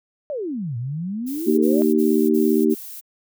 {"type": "exponential two-way sweep", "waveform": "sine", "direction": "down then up", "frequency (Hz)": [622.3, 113.7, 622.3], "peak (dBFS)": -24, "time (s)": [0.3, 1.82], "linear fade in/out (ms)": 0, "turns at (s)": 0.77}
{"type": "noise bursts", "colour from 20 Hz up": "violet", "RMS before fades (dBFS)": -36, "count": 5, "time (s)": [1.26, 3.012], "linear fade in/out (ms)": 20, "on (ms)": 320, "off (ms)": 38}
{"type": "harmonic tone", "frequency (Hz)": 77.5, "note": "D#2", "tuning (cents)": -6, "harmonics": [3, 4, 5], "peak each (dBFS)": [-19, -19, -19], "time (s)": [1.46, 2.75], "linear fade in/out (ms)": 20}
{"effects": []}